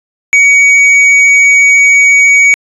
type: tone with hard clipping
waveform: sine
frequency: 2253 Hz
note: C#7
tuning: 28 cents sharp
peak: -4 dBFS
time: 0.33-2.54 s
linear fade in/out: 0 ms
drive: 5 dB
effects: resampled to 24000 Hz